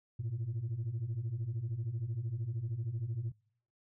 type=beating tone pair; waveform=sine; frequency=106.4 / 119.4 Hz; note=G#2 / A#2; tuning=+42 / +42 cents; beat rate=13 Hz; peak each=-37 / -34 dBFS; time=0.19-3.32 s; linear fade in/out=10 ms; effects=noise-tail reverb RT60 0.6 s tail -26 dB re dry + tanh soft clip ceiling -31 dBFS